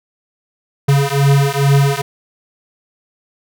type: beating tone pair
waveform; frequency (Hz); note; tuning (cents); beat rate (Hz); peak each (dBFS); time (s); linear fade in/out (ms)
square; 138.59 / 140.89; C#3 / C#3; 0 / +28; 2.3; -14; 0.88-2.02; 10
effects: none